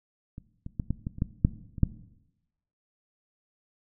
clicks, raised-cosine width 5 ms, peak -27 / -25 / -17 / -15 / -19 / -28 / -13 / -6 / -26 / -7 dBFS, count 10, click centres 0.381 / 0.664 / 0.798 / 0.906 / 1.069 / 1.184 / 1.221 / 1.449 / 1.782 / 1.833 s, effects noise-tail reverb RT60 0.9 s tail -17 dB re dry

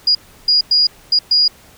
sine tone bursts at uneven times, 4876 Hz, D#8, 36 cents flat, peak -9 dBFS, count 5, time 0.07-0.15 / 0.48-0.61 / 0.71-0.87 / 1.12-1.19 / 1.31-1.48 s, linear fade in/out 5 ms, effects pink hiss -45 dBFS RMS until 1.77 s

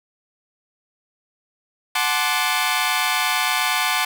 15% pulse chord, D dominant seventh, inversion first, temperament equal with one note detuned, 740 / 868.9 / 1046.5 / 1174.7 Hz, F#5 / A5 / C6 / D6, 0 / -22 / 0 / 0 cents, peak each -18 dBFS, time 1.95-4.05 s, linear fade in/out 5 ms, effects none

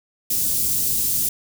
white band-stop noise, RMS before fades -21 dBFS, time 0.3-1.29 s, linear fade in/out 5 ms, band 230 to 6900 Hz, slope 12 dB/octave, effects none

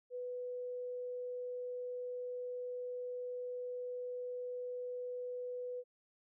sine tone, 495.4 Hz, B4, 5 cents sharp, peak -39 dBFS, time 0.1-5.84 s, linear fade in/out 50 ms, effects none

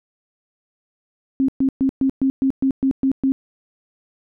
sine tone bursts, 267.6 Hz, C4, 39 cents sharp, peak -14 dBFS, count 10, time 1.4-3.32 s, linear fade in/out 0 ms, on 84 ms, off 120 ms, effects none

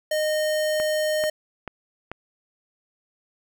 square tone, 615 Hz, D#5, 20 cents flat, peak -22 dBFS, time 0.11-1.3 s, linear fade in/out 5 ms
click train, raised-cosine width 0.5 ms, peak -17 dBFS, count 4, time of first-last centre 0.8-2.116 s, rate 2.28 Hz
effects none

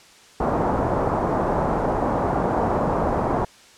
white low-pass noise, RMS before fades -22 dBFS, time 0.4-3.45 s, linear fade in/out 5 ms, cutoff 960 Hz, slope 24 dB/octave, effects white hiss -49 dBFS RMS until 3.77 s + low-pass 7000 Hz 12 dB/octave

